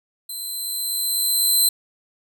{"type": "tone with level ramp", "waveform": "10% pulse", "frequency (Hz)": 4074, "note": "C8", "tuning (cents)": -47, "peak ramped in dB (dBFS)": [-23, -7], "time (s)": [0.29, 1.69], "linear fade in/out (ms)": 5, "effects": []}